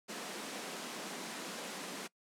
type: high-pass noise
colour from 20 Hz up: pink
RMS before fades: -43 dBFS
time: 0.08-2.08 s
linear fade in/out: 20 ms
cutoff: 180 Hz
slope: 48 dB/octave
effects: noise-tail reverb RT60 0.1 s tail -23 dB re dry + low-pass 10000 Hz 12 dB/octave